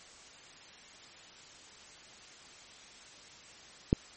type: click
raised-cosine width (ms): 3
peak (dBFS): -10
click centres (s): 3.929
effects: white hiss -53 dBFS RMS until 4.16 s + MP3 32 kbps